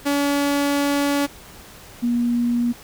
sawtooth / sine tone pair in turn, 284.5 / 239.2 Hz, C#4 / A#3, +45 / +45 cents, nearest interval minor third, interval 300 cents, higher first, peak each -14 / -17 dBFS, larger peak first, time 0.05-1.27 / 2.02-2.73 s, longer first, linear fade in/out 20 ms, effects pink hiss -43 dBFS RMS until 2.83 s

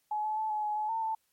sine tone with pitch steps, 847 / 859 / 871 / 850 / 843 / 853 / 900 / 885 Hz, G#5 / A5 / A5 / G#5 / G#5 / G#5 / A5 / A5, +34 / -42 / -18 / +40 / +26 / +46 / +39 / +10 cents, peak -29 dBFS, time 0.11-1.15 s, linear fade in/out 5 ms, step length 130 ms, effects white hiss -74 dBFS RMS until 1.32 s + MP3 64 kbps

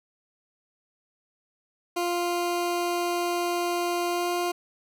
20% pulse tone with pitch glide, 349.2 to 351.6 Hz, F4 to F4, 0 to +12 cents, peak -20 dBFS, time 1.96-4.52 s, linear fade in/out 10 ms, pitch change +12 cents, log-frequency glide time 4.1-4.3 s, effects none

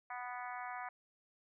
harmonic tone, 246.9 Hz, B3, in tune, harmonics 3 / 4 / 5 / 6 / 7 / 8 / 9, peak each -45 / -47 / -49 / -51 / -52 / -53 / -54 dBFS, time 0.1-0.89 s, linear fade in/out 5 ms, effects none

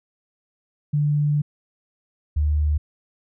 sine tone pair in turn, 147.4 / 74.86 Hz, D3 / D2, +7 / +34 cents, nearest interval octave, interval 1173 cents, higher first, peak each -17 dBFS, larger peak neither, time 0.93-1.42 / 2.36-2.78 s, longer first, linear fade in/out 10 ms, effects none

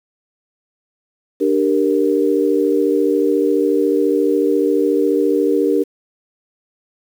sine chord, G minor, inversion second, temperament equal with one note detuned, 296 / 392 / 466.2 Hz, D4 / G4 / Bb4, +14 / 0 / 0 cents, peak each -17 dBFS, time 1.4-5.84 s, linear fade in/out 20 ms, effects 7-bit

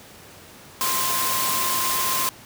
sine tone in noise, 1046.5 Hz, C6, in tune, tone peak -26 dBFS, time 0.81-2.29 s, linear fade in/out 0 ms, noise white, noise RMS -24 dBFS, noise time 0.81-2.29 s, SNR -5 dB, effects pink hiss -45 dBFS RMS until 2.45 s + high-pass 80 Hz 12 dB/octave

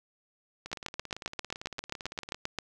two click trains, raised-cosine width 0.2 ms, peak -23 / -15 dBFS, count 31 / 15, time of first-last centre 0.66-2.345 / 0.73-2.587 s, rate 17.8 / 7.54 Hz, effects none

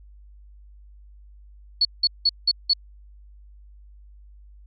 sine tone bursts, 4400 Hz, C#8, 14 cents flat, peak -15 dBFS, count 5, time 1.81-2.735 s, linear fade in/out 5 ms, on 41 ms, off 180 ms, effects added 50 Hz sine -45 dBFS peak until 4.66 s

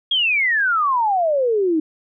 sine exponential sweep, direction down, 3322 to 303.8 Hz, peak -15 dBFS, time 0.11-1.8 s, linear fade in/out 5 ms, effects none

